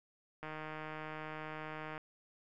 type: click train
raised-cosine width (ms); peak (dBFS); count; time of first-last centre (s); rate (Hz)
0.5; -29; 241; 0.43-1.978; 155
effects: none